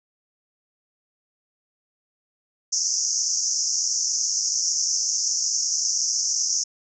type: band-pass noise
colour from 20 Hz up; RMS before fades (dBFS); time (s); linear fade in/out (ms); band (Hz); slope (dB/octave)
pink; -24; 2.72-6.64; 10; 5300 to 6700; 96
effects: none